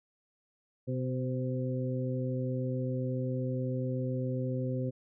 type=harmonic tone with a mistuned harmonic; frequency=127.4 Hz; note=C3; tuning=46 cents flat; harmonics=1 / 2 / 3 / 4; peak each=-32 / -36 / -41 / -38 dBFS; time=0.87-4.91 s; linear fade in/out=20 ms; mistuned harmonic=4; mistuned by=+22 cents; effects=none